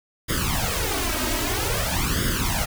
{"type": "noise with flanger", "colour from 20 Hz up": "pink", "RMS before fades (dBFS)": -24, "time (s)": [0.28, 2.66], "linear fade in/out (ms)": 20, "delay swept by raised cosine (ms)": [0.59, 3.19], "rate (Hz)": 0.51, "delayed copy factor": 0.85, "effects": []}